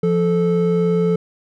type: tone pair together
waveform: triangle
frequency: 173.26 / 436.6 Hz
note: F3 / A4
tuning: -13 / -13 cents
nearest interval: octave + major third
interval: 1600 cents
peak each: -15 dBFS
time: 0.03-1.16 s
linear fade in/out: 5 ms
effects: none